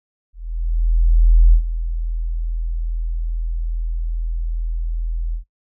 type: tone with ADSR envelope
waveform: sine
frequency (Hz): 41.2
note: E1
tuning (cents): 0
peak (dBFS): -6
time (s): 0.33-5.44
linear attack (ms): 1200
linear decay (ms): 87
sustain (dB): -13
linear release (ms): 100
effects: noise-tail reverb RT60 0.1 s tail -19 dB re dry